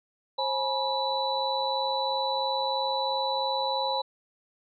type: tone cluster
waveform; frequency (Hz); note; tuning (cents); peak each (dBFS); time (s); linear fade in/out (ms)
sine; 534 / 847 / 970 / 3962; C5 / G#5 / B5 / B7; +35 / +34 / -31 / +5; -31; 0.38-4.02; 10
effects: none